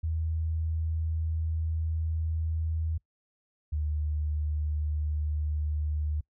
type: tone pair in turn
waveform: sine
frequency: 80.3 / 75.57 Hz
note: E2 / D#2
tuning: -45 / -50 cents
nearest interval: minor second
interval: 105 cents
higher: first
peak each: -27 / -27 dBFS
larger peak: neither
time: 0.03-2.98 / 3.72-6.21 s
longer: first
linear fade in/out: 10 ms
effects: noise-tail reverb RT60 0.1 s tail -23 dB re dry